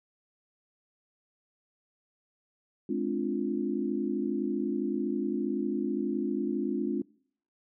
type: chord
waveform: sine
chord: D half-diminished seventh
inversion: second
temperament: equal with one note detuned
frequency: 211.9 / 261.6 / 293.7 / 349.2 Hz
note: Ab3 / C4 / D4 / F4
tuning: +35 / 0 / 0 / 0 cents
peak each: -33 dBFS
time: 2.89-7.02 s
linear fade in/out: 5 ms
effects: noise-tail reverb RT60 0.6 s tail -25 dB re dry